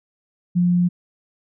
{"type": "tone", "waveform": "sine", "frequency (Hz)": 176.7, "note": "F3", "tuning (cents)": 21, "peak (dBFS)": -14, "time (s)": [0.55, 0.89], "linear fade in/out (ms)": 20, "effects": []}